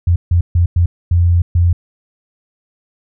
sine tone bursts at uneven times, 86.7 Hz, F2, 12 cents flat, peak -8 dBFS, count 6, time 0.07-0.16 / 0.31-0.41 / 0.55-0.66 / 0.76-0.86 / 1.11-1.42 / 1.55-1.73 s, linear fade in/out 5 ms, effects none

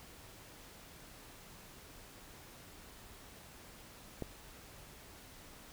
click, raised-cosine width 2 ms, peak -25 dBFS, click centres 4.223 s, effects pink hiss -55 dBFS RMS until 5.72 s

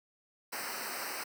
pink noise with comb filter, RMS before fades -39 dBFS, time 0.52-1.24 s, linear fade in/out 10 ms, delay 0.29 ms, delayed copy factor -1, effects high-pass 200 Hz 12 dB/octave

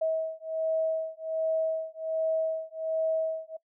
sine beating tone pair, 641 / 642.3 Hz, E5 / E5, -49 / -45 cents, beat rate 1.3 Hz, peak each -30 dBFS, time 0.01-3.57 s, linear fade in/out 10 ms, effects noise-tail reverb RT60 0.1 s tail -20 dB re dry

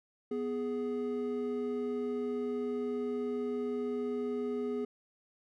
triangle tone pair together, 246.9 / 416.6 Hz, B3 / G#4, 0 / +5 cents, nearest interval major sixth, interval 905 cents, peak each -34 / -32 dBFS, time 0.31-4.85 s, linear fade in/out 5 ms, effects none

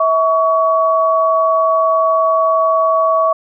sine tone pair together, 648 / 1126.4 Hz, E5 / C#6, -30 / +27 cents, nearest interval minor seventh, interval 957 cents, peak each -13 dBFS, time 0-3.33 s, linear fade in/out 5 ms, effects none

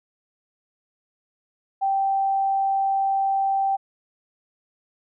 sine tone, 781 Hz, G5, 7 cents flat, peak -19 dBFS, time 1.81-3.77 s, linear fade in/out 20 ms, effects none

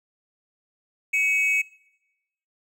triangle tone pair together, 2240 / 2566 Hz, C#7 / E7, +18 / -47 cents, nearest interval major second, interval 235 cents, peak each -21 dBFS, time 1.13-1.62 s, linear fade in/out 10 ms, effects noise-tail reverb RT60 0.9 s tail -22 dB re dry

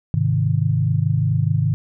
sine chord, Ab major, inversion none, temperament equal, 103.83 / 130.81 / 155.56 Hz, Ab2 / C3 / Eb3, 0 / 0 / 0 cents, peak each -20 dBFS, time 0.14-1.74 s, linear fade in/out 0 ms, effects none

